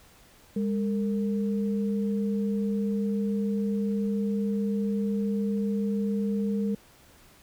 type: tone pair together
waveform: sine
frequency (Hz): 203.5 / 456.8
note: G#3 / A#4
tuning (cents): -35 / -35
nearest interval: octave + major second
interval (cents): 1400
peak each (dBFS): -25 / -33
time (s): 0.56-6.75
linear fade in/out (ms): 5
effects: pink hiss -56 dBFS RMS until 7.42 s